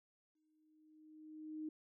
sine tone with exponential growth, 310 Hz, D#4, 6 cents flat, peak -40 dBFS, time 0.35-1.69 s, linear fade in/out 5 ms, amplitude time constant 290 ms, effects none

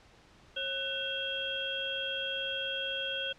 harmonic tone with a mistuned harmonic, 542 Hz, C#5, 39 cents flat, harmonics 1 / 3 / 5 / 6, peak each -40 / -39 / -40 / -34 dBFS, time 0.56-3.33 s, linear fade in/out 10 ms, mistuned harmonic 3, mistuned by -140 cents, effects pink hiss -59 dBFS RMS until 3.38 s + low-pass 5000 Hz 12 dB/octave

